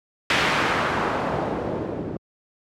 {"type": "noise with low-pass filter sweep", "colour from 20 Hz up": "white", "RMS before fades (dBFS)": -24, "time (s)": [0.3, 2.17], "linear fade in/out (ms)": 2, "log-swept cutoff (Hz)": [2600, 300], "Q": 1, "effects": ["high-pass 80 Hz 12 dB/octave"]}